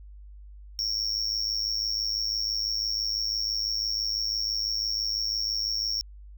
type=tone with amplitude modulation; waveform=triangle; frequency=5490 Hz; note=F8; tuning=31 cents flat; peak=-21 dBFS; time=0.79-6.01 s; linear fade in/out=0 ms; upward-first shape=sine; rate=106 Hz; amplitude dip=90%; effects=added 50 Hz sine -43 dBFS peak until 6.37 s